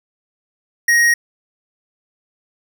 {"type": "tone with tanh clipping", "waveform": "sine", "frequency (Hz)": 1879, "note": "A#6", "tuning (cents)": 13, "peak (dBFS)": -12, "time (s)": [0.88, 1.14], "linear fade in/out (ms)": 5, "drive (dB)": 17, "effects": []}